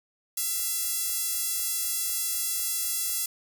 sawtooth tone with high-pass filter, 674 Hz, E5, 38 cents sharp, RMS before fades -29 dBFS, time 0.37-3.26 s, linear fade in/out 5 ms, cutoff 8700 Hz, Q 0.76, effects none

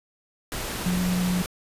sine tone in noise, 180.5 Hz, F#3, 43 cents flat, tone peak -22 dBFS, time 0.86-1.42 s, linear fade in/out 0 ms, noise pink, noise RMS -31 dBFS, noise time 0.52-1.46 s, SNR +6 dB, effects resampled to 32000 Hz

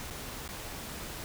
pink noise with dropouts, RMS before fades -41 dBFS, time 0-1.24 s, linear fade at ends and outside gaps 0 ms, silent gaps 0.102-0.108 / 0.478-0.489 s, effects none

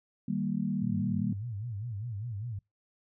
sine chord, Eb major, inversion none, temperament equal, 155.56 / 196 / 233.1 Hz, Eb3 / G3 / Bb3, 0 / 0 / 0 cents, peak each -35 / -31 / -33 dBFS, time 0.28-1.33 s, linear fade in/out 5 ms
sine tone with vibrato, 110 Hz, A2, in tune, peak -34 dBFS, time 0.82-2.59 s, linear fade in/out 5 ms, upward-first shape sine, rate 5 Hz, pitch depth 200 cents each way
effects noise-tail reverb RT60 0.2 s tail -26 dB re dry

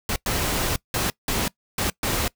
pink noise bursts at uneven times, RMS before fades -24 dBFS, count 6, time 0.09-0.16 / 0.26-0.76 / 0.94-1.1 / 1.28-1.48 / 1.78-1.9 / 2.03-2.28 s, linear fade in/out 2 ms, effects noise-tail reverb RT60 0.1 s tail -22 dB re dry

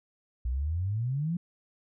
sine exponential sweep, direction up, 58.1 to 178.9 Hz, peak -27 dBFS, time 0.45-1.37 s, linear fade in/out 5 ms, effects none

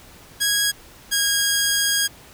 10% pulse tone pair in turn, 1651 / 1635.8 Hz, G#6 / G#6, -11 / -27 cents, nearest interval unison, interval 16 cents, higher first, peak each -9 dBFS, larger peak neither, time 0.4-0.72 / 1.11-2.08 s, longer second, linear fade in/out 20 ms, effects pink hiss -46 dBFS RMS until 2.33 s

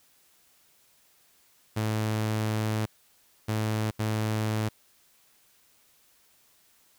sawtooth tone bursts at uneven times, 108.6 Hz, A2, 22 cents flat, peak -22 dBFS, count 3, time 1.76-2.86 / 3.48-3.91 / 3.99-4.69 s, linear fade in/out 10 ms, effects white hiss -63 dBFS RMS until 6.98 s

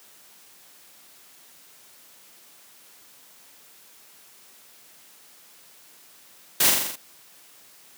white noise with echo, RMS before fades -19 dBFS, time 6.6-6.7 s, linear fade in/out 5 ms, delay 43 ms, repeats 6, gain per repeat -3 dB, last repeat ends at 6.958 s, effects white hiss -52 dBFS RMS until 7.97 s + high-pass 150 Hz 12 dB/octave

